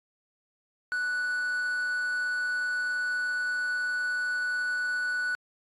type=tone with quantisation; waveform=triangle; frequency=1480 Hz; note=F#6; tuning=in tune; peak=-25 dBFS; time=0.92-5.35 s; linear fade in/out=0 ms; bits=8; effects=AAC 32 kbps